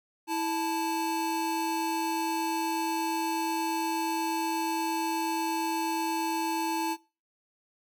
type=tone pair together; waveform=square; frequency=327.8 / 875 Hz; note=E4 / A5; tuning=-10 / -10 cents; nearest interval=octave + perfect fourth; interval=1700 cents; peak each=-32 / -31 dBFS; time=0.27-6.97 s; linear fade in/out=50 ms; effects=noise-tail reverb RT60 0.3 s tail -19 dB re dry